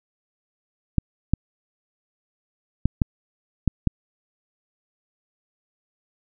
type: clicks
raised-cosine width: 5 ms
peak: -5 dBFS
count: 6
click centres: 0.983 / 1.336 / 2.856 / 3.018 / 3.677 / 3.873 s
effects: none